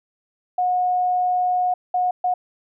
sine tone bursts at uneven times, 726 Hz, F#5, 33 cents flat, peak -17 dBFS, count 3, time 0.58-1.74 / 1.94-2.11 / 2.24-2.34 s, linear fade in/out 5 ms, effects none

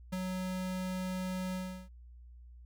square tone with ADSR envelope, 185 Hz, F#3, in tune, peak -33 dBFS, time 0.12-1.89 s, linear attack 12 ms, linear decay 25 ms, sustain -2 dB, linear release 350 ms, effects added 60 Hz sine -50 dBFS peak until 2.65 s

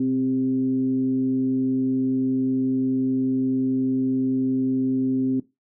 sine tone with frequency modulation, 261.6 Hz, C4, in tune, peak -19 dBFS, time 0-5.4 s, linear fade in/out 5 ms, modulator 135 Hz, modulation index 0.36, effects noise-tail reverb RT60 0.2 s tail -17 dB re dry

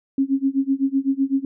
sine tone with tremolo, 271.6 Hz, C#4, 35 cents flat, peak -14 dBFS, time 0.18-1.45 s, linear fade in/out 2 ms, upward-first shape sine, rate 7.9 Hz, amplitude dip 95%, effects none

